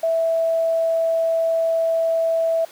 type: tone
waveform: sine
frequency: 657 Hz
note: E5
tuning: 6 cents flat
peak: -16 dBFS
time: 0.03-2.65 s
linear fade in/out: 5 ms
effects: pink hiss -45 dBFS RMS until 2.71 s + high-pass 400 Hz 12 dB/octave